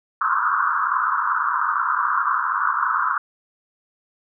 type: band-pass noise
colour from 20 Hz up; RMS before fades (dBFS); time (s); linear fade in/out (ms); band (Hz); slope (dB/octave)
pink; -21; 0.21-3.18; 2; 1000 to 1500; 96
effects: none

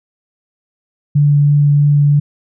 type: tone with vibrato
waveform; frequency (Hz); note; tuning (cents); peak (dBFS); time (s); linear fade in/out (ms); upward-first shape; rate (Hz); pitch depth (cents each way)
sine; 145.2; D3; -19; -7; 1.15-2.2; 10; triangle; 3.1; 9
effects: none

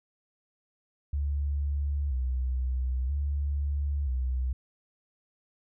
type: tone with vibrato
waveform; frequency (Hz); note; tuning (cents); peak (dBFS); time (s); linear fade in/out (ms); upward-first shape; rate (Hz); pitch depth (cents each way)
sine; 67.5; C#2; -45; -26; 1.13-4.53; 5; square; 0.51; 100
effects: none

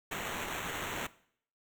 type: noise with sample-and-hold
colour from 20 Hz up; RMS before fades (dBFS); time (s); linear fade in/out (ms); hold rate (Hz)
violet; -38; 0.11-1.07; 5; 4900
effects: noise-tail reverb RT60 0.6 s tail -19 dB re dry

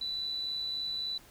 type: tone with amplitude modulation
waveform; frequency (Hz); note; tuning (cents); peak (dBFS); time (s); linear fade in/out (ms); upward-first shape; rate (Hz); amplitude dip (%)
sine; 3974; B7; +10; -31; 0.01-1.18; 5; sine; 63.5; 30
effects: pink hiss -57 dBFS RMS until 1.3 s

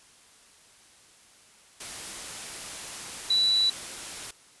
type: tone in noise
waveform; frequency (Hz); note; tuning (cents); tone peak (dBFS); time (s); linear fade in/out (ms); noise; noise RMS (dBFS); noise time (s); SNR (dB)
sine; 3951; B7; 0; -20; 3.3-3.7; 5; white; -38; 1.8-4.31; +15
effects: white hiss -56 dBFS RMS until 4.6 s + resampled to 24000 Hz

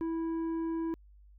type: tone with tanh clipping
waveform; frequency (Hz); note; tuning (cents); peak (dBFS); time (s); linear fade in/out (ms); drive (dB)
sine; 328; E4; -9; -32; 0.01-0.94; 0; 7
effects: added 50 Hz sine -54 dBFS peak until 1.38 s

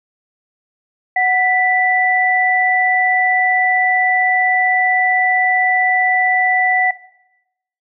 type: tone pair together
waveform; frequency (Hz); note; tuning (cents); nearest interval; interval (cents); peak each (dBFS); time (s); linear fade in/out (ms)
sine; 740 / 1975.6; F#5 / B6; 0 / 0; octave + perfect fourth; 1700; -15; 1.16-6.91; 5
effects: noise-tail reverb RT60 0.9 s tail -17 dB re dry

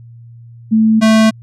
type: tone pair in turn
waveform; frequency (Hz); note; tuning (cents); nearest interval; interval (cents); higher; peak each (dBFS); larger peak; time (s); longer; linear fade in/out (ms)
sine / square; 220 / 220; A3 / A3; 0 / 0; unison; 0; neither; -7; neither; 0.71-1.01 / 1.01-1.31; neither; 20
effects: added 117 Hz sine -34 dBFS peak until 1.42 s + low-pass 8000 Hz 12 dB/octave

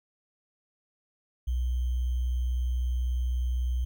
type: tone with sample-and-hold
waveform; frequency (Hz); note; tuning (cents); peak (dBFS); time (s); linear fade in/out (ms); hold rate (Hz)
sine; 61.9; B1; +5; -25; 1.47-3.85; 10; 3150
effects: none

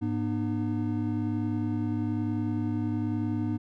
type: tone cluster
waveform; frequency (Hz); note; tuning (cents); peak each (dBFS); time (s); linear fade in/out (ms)
triangle; 104.5 / 241.7 / 302.8; G#2 / B3 / D#4; +11 / -37 / -47; -29; 0.01-3.58; 20
effects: none

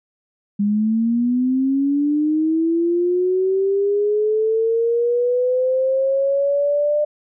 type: linear sweep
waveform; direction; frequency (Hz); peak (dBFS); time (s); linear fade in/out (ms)
sine; up; 201.2 to 599; -15; 0.59-7.05; 10
effects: none

